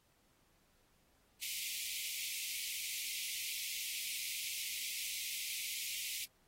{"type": "high-pass noise", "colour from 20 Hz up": "pink", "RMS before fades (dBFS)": -42, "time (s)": [1.41, 6.26], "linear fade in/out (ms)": 20, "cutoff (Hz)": 2100, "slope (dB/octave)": 96, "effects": ["pink hiss -73 dBFS RMS until 6.47 s", "AAC 48 kbps"]}